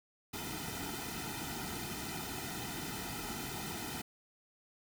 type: noise with comb filter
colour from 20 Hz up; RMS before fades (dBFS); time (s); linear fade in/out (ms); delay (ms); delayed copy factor
pink; -41; 0.33-4.02; 10; 1.8; -1
effects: none